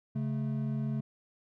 triangle tone pair together, 137.8 / 217.8 Hz, C#3 / A3, -10 / -17 cents, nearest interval minor sixth, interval 793 cents, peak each -30 / -32 dBFS, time 0.15-1.01 s, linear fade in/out 10 ms, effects none

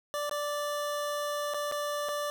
25% pulse tone with dropouts, 586 Hz, D5, 4 cents flat, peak -27 dBFS, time 0.14-2.3 s, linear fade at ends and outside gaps 0 ms, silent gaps 0.295-0.312 / 1.537-1.544 / 1.714-1.722 / 2.086-2.09 s, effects none

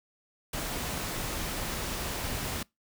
pink noise, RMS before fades -34 dBFS, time 0.53-2.63 s, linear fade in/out 5 ms, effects noise-tail reverb RT60 0.2 s tail -25 dB re dry

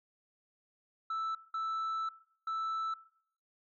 sine tone bursts at uneven times, 1318.5 Hz, E6, in tune, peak -30 dBFS, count 3, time 1.1-1.35 / 1.54-2.09 / 2.47-2.94 s, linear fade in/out 5 ms, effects noise-tail reverb RT60 0.6 s tail -20 dB re dry + tanh soft clip ceiling -32 dBFS

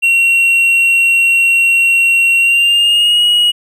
triangle tone with pitch glide, 2738 to 2899 Hz, F7 to F#7, -35 to -36 cents, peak -6 dBFS, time 0.02-3.52 s, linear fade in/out 20 ms, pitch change +99 cents, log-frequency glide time 2.38-3.24 s, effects none

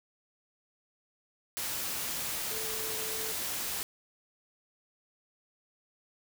sine tone in noise, 440 Hz, A4, in tune, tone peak -42 dBFS, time 2.51-3.32 s, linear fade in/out 0 ms, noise white, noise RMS -35 dBFS, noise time 1.57-3.83 s, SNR -10 dB, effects none

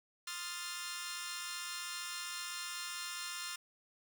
10% pulse chord, F dominant seventh, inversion second, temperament equal, 1046.5 / 1244.5 / 1396.9 / 1760 Hz, C6 / Eb6 / F6 / A6, 0 / 0 / 0 / 0 cents, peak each -39 / -40 / -36 / -37 dBFS, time 0.27-3.56 s, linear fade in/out 5 ms, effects 11-bit

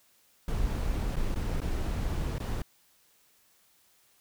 brown noise with dropouts, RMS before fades -30 dBFS, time 0.48-2.62 s, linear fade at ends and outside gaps 2 ms, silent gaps 1.158-1.166 / 1.345-1.358 / 1.604-1.616 / 2.383-2.401 s, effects white hiss -65 dBFS RMS until 4.2 s

